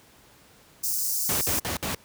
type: high-pass noise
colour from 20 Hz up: white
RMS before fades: -27 dBFS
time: 0.83-1.6 s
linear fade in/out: 10 ms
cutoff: 5000 Hz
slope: 48 dB/octave
type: noise bursts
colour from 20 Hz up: pink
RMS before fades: -29 dBFS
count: 4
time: 1.29-1.947 s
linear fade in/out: 0 ms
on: 120 ms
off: 59 ms
effects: pink hiss -55 dBFS RMS until 2.04 s + high-pass 60 Hz 12 dB/octave